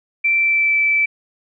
sine tone with pitch glide, 2343 to 2319 Hz, D7 to D7, -5 to -22 cents, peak -13 dBFS, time 0.24-1.06 s, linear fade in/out 10 ms, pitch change -17 cents, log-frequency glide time 0.35-0.76 s, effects none

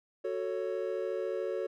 triangle chord, F# minor, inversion none, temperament just, 370 / 444 / 555 Hz, F#4 / A4 / C#5, 0 / +16 / +2 cents, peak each -34 dBFS, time 0.24-1.67 s, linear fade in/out 10 ms, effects none

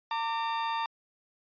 40% pulse tone pair together, 910 / 1175 Hz, A#5 / D6, -42 / +1 cents, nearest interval major third, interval 443 cents, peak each -29 / -35 dBFS, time 0.11-0.86 s, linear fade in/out 2 ms, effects resampled to 11025 Hz

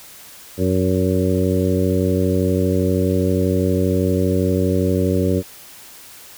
harmonic tone with a mistuned harmonic, 92.5 Hz, F#2, in tune, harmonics 1 / 2 / 3 / 4 / 5 / 6, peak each -20 / -21 / -22 / -23 / -23 / -26 dBFS, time 0.57-5.43 s, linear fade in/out 50 ms, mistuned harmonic 6, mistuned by +17 cents, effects white hiss -41 dBFS RMS until 6.37 s

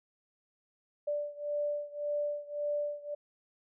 sine beating tone pair, 586 / 587.8 Hz, D5 / D5, -4 / +1 cents, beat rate 1.8 Hz, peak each -34 / -36 dBFS, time 1.07-3.15 s, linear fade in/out 10 ms, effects none

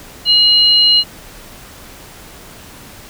sine tone pair together, 2893 / 4127 Hz, F#7 / C8, -40 / -25 cents, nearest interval tritone, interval 615 cents, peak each -10 / -10 dBFS, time 0.25-1.04 s, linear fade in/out 50 ms, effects pink hiss -37 dBFS RMS until 3.09 s

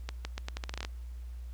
accelerating click train, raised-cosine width 0.2 ms, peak -19 dBFS, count 12, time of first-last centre 0.09-0.849 s, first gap 160 ms, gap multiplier 0.81, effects added 60 Hz sine -39 dBFS peak until 1.53 s + pink hiss -64 dBFS RMS until 1.53 s

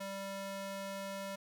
square tone with high-pass filter, 196 Hz, G3, in tune, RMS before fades -42 dBFS, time 0-1.36 s, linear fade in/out 10 ms, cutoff 400 Hz, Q 1.2, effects none

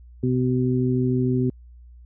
harmonic tone, 126.7 Hz, B2, 45 cents sharp, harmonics 1 / 2 / 3, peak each -22 / -22 / -26 dBFS, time 0.23-1.5 s, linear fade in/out 5 ms, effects added 60 Hz sine -43 dBFS peak until 2.05 s

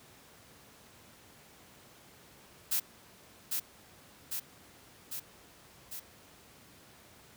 blue noise with echo, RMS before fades -30 dBFS, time 2.71-2.8 s, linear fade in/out 10 ms, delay 800 ms, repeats 4, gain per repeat -3 dB, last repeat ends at 6 s, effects pink hiss -57 dBFS RMS until 7.36 s + high-pass 80 Hz 12 dB/octave

